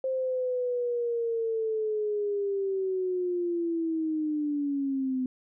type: linear sweep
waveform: sine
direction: down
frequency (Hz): 527 to 253.8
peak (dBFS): -26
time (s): 0.04-5.26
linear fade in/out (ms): 2
effects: none